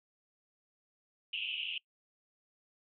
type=band-pass noise; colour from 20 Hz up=pink; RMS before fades=-38 dBFS; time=1.33-1.78 s; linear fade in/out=2 ms; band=2600 to 3100 Hz; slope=96 dB/octave; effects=noise-tail reverb RT60 0.1 s tail -24 dB re dry